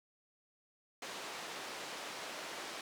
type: band-pass noise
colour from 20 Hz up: pink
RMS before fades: -45 dBFS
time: 1.02-2.81 s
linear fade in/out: 2 ms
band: 430 to 6400 Hz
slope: 12 dB/octave
effects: none